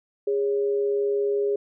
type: tone pair together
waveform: sine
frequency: 408.8 / 554.4 Hz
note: G#4 / C#5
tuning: -27 / 0 cents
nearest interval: perfect fourth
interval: 527 cents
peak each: -21 / -32 dBFS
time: 0.27-1.56 s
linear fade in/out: 5 ms
effects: none

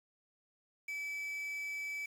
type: tone with quantisation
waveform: triangle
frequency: 2301 Hz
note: D7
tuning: 36 cents flat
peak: -36 dBFS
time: 0.88-2.06 s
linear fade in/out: 5 ms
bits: 9
effects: none

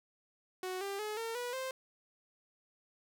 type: tone with pitch steps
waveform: sawtooth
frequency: 370 / 396.6 / 425 / 455.5 / 488.2 / 523.3 Hz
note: F#4 / G4 / G#4 / A#4 / B4 / C5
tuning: 0 / +20 / +40 / -40 / -20 / 0 cents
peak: -33 dBFS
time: 0.63-1.71 s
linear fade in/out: 2 ms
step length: 180 ms
effects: none

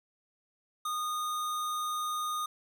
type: tone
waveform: square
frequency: 1230 Hz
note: D#6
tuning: 20 cents flat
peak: -32 dBFS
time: 0.85-2.46 s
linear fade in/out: 5 ms
effects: none

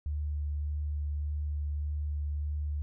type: tone with vibrato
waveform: sine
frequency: 73.9 Hz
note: D2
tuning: 11 cents sharp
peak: -30 dBFS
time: 0.06-2.82 s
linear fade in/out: 0 ms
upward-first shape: sine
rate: 1.7 Hz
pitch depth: 11 cents each way
effects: none

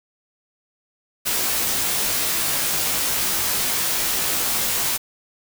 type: noise with comb filter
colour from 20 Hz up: white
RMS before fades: -22 dBFS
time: 1.25-4.98 s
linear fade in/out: 20 ms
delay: 17 ms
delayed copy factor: -1
effects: none

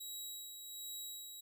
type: tone with tremolo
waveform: 15% pulse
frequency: 3865 Hz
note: B7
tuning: 38 cents flat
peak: -36 dBFS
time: 0-1.41 s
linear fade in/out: 10 ms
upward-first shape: sine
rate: 1.3 Hz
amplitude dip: 45%
effects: none

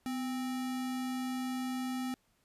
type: tone with sample-and-hold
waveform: sine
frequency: 253.1 Hz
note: B3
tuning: 43 cents sharp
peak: -33 dBFS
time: 0.06-2.14 s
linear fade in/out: 0 ms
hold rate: 1050 Hz
effects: pink hiss -73 dBFS RMS until 2.44 s + resampled to 32000 Hz

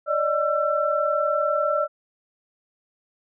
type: tone cluster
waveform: sine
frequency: 578 / 618 / 1343 Hz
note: D5 / D#5 / E6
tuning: -28 / -12 / +32 cents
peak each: -24 dBFS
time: 0.06-1.88 s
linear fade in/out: 50 ms
effects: none

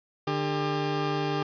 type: tone pair together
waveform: 20% pulse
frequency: 149.31 / 399 Hz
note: D3 / G4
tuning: +29 / +31 cents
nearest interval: octave + perfect fourth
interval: 1702 cents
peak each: -24 dBFS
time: 0.27-1.43 s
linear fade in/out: 5 ms
effects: resampled to 11025 Hz + 9-bit

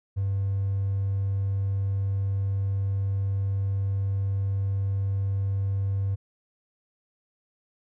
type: tone with hard clipping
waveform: triangle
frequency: 98 Hz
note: G2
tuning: in tune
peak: -24 dBFS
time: 0.16-6.16 s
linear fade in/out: 20 ms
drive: 4 dB
effects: none

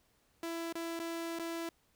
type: tone with dropouts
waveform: sawtooth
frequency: 333.3 Hz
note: E4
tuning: 19 cents sharp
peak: -33 dBFS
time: 0.43-1.69 s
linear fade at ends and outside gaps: 2 ms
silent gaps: 0.726-0.753 / 0.993-0.998 / 1.389-1.395 s
effects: pink hiss -72 dBFS RMS until 1.95 s

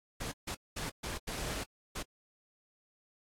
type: noise bursts at uneven times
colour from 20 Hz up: pink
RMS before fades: -38 dBFS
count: 6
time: 0.2-0.32 / 0.47-0.55 / 0.76-0.9 / 1.03-1.18 / 1.27-1.64 / 1.95-2.03 s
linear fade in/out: 10 ms
effects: low-pass 11000 Hz 12 dB/octave + AAC 64 kbps

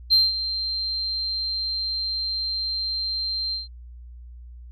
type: tone with ADSR envelope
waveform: sine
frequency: 4152 Hz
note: C8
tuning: 14 cents flat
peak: -11 dBFS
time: 0.1-3.68 s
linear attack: 30 ms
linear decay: 190 ms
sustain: -13 dB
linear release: 150 ms
effects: tanh soft clip ceiling -10 dBFS + added 60 Hz sine -39 dBFS peak until 4.71 s

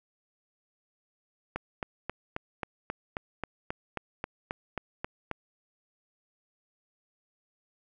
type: click train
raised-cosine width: 0.5 ms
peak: -17 dBFS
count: 15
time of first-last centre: 1.56-5.313 s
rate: 3.73 Hz
effects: none

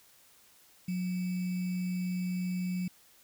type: tone with sample-and-hold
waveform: sine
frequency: 181.4 Hz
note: F#3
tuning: 34 cents flat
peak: -30 dBFS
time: 0.88-2.88 s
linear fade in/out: 5 ms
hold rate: 2450 Hz
effects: white hiss -61 dBFS RMS until 3.23 s

